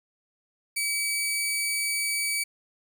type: tone pair together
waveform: sawtooth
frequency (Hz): 2287 / 4574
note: D7 / D8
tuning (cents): -47 / -47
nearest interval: octave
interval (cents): 1200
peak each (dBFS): -24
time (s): 0.76-2.44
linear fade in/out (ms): 10
effects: none